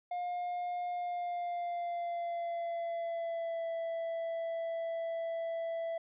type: tone with pitch glide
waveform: triangle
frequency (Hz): 711 to 663.4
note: F5 to E5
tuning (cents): +31 to +11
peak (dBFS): -32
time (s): 0.11-5.98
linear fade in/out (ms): 5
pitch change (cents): -120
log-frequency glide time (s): 0.9-3.68
effects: resampled to 8000 Hz